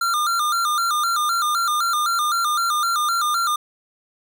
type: tone with vibrato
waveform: square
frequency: 1288 Hz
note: E6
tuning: 41 cents flat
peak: -19 dBFS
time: 0.01-3.56 s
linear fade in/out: 5 ms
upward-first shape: square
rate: 3.9 Hz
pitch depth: 110 cents each way
effects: none